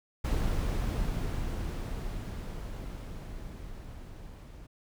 brown noise with level ramp, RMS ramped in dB -28 to -47 dBFS, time 0.24-4.67 s, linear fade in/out 10 ms, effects none

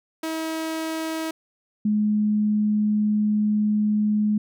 sawtooth / sine tone pair in turn, 320.8 / 210.9 Hz, E4 / G#3, -47 / +27 cents, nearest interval perfect fifth, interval 726 cents, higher first, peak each -22 / -18 dBFS, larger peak second, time 0.23-1.31 / 1.85-4.38 s, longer second, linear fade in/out 5 ms, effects none

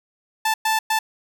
sawtooth tone bursts at uneven times, 880 Hz, A5, in tune, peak -14 dBFS, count 3, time 0.45-0.54 / 0.65-0.79 / 0.9-0.99 s, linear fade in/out 5 ms, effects none

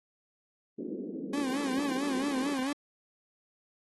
pink band-pass noise, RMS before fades -38 dBFS, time 0.78-2.54 s, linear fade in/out 10 ms, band 200 to 460 Hz, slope 48 dB/octave
40% pulse tone with vibrato, 272.7 Hz, C#4, 28 cents flat, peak -29 dBFS, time 1.33-2.73 s, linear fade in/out 5 ms, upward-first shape sine, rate 4.5 Hz, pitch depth 110 cents each way
effects AAC 32 kbps

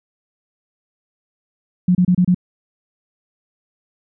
sine tone bursts, 180 Hz, F#3, 47 cents flat, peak -10 dBFS, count 5, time 1.88-2.346 s, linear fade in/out 5 ms, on 70 ms, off 29 ms, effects none

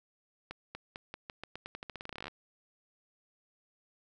accelerating click train, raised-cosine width 0.3 ms, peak -25 dBFS, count 24, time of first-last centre 0.51-2.281 s, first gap 240 ms, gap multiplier 0.87, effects none

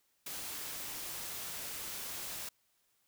white noise, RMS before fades -42 dBFS, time 0.26-2.49 s, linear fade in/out 5 ms, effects white hiss -75 dBFS RMS until 3.07 s

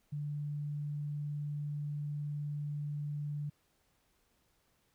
sine tone, 146.83 Hz, D3, in tune, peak -35 dBFS, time 0.12-3.5 s, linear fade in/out 10 ms, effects pink hiss -74 dBFS RMS until 4.94 s

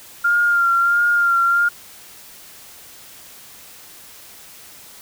sine tone with vibrato, 1396.9 Hz, F6, in tune, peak -13 dBFS, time 0.24-1.69 s, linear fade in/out 10 ms, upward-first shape sine, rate 1.5 Hz, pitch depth 29 cents each way, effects white hiss -42 dBFS RMS until 5.01 s

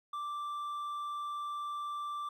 triangle tone with hard clipping, 1174 Hz, D6, 1 cent flat, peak -37 dBFS, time 0.13-2.29 s, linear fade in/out 5 ms, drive 7 dB, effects none

